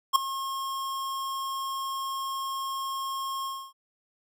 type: tone with ADSR envelope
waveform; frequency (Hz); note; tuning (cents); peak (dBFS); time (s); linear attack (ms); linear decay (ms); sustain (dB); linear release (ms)
square; 1078; C#6; -49; -15; 0.13-3.73; 27; 6; -16; 280
effects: none